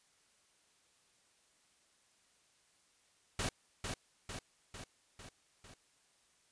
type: noise with echo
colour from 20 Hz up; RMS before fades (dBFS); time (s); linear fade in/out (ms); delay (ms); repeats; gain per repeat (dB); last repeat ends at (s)
pink; -36; 3.39-3.49; 2; 450; 5; -4; 5.74
effects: white hiss -71 dBFS RMS until 6.51 s + resampled to 22050 Hz